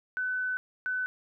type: tone pair in turn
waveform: sine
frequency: 1506 / 1506 Hz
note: F#6 / F#6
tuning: +30 / +30 cents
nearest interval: unison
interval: 0 cents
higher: neither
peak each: -28 dBFS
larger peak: neither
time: 0.17-0.57 / 0.86-1.06 s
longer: first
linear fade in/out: 0 ms
effects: none